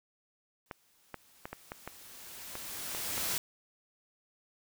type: noise with exponential growth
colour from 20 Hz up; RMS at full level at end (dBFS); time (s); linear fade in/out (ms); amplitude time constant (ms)
white; -32; 0.66-3.38; 1; 590
type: clicks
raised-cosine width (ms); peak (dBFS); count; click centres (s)
0.5; -24; 9; 0.712 / 1.143 / 1.455 / 1.53 / 1.719 / 1.876 / 2.554 / 2.949 / 3.179
effects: none